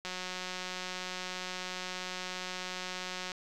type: click train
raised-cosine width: 0.2 ms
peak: -21 dBFS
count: 599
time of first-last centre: 0.05-3.318 s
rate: 183 Hz
effects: none